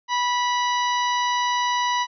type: harmonic tone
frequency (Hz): 980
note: B5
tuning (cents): -14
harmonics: 1 / 2 / 3 / 4 / 5 / 6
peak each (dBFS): -21 / -28 / -31 / -32 / -39 / -36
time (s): 0.08-2.07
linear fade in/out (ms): 50
effects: none